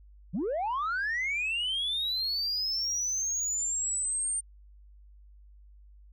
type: linear sweep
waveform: sine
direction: up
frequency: 141.2 to 8870 Hz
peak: -26 dBFS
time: 0.33-4.41 s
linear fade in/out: 20 ms
effects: tanh soft clip ceiling -26 dBFS + added 50 Hz sine -51 dBFS peak until 6.12 s